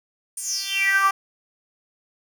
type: tone with high-pass filter sweep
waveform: 10% pulse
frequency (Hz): 391.5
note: G4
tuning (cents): -2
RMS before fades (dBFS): -22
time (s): 0.37-1.11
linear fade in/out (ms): 5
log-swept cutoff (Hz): 9100 to 990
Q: 7.9
effects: none